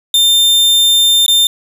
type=tone with dropouts; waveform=40% pulse; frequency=3600 Hz; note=A7; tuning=39 cents sharp; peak=-6 dBFS; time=0.14-1.47 s; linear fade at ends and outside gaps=2 ms; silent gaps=1.263-1.28 s; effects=none